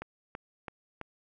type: click train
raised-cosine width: 0.5 ms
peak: -23 dBFS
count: 4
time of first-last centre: 0.02-1.013 s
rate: 3.02 Hz
effects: none